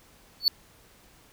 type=tone with exponential growth; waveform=triangle; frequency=4455 Hz; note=C#8; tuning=8 cents sharp; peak=-12 dBFS; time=0.4-0.48 s; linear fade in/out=1 ms; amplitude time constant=17 ms; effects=pink hiss -57 dBFS RMS until 1.32 s